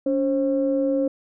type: tone pair together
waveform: sine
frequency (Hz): 282.3 / 534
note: C#4 / C5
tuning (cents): +32 / +35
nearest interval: major seventh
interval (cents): 1103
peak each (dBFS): -21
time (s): 0.06-1.08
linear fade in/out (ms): 5
effects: tanh soft clip ceiling -11 dBFS